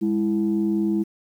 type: tone pair together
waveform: sine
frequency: 205.1 / 330 Hz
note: G#3 / E4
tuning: -21 / +2 cents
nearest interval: minor sixth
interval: 823 cents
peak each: -21 dBFS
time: 0.01-1.04 s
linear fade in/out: 20 ms
effects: tanh soft clip ceiling -13 dBFS + 9-bit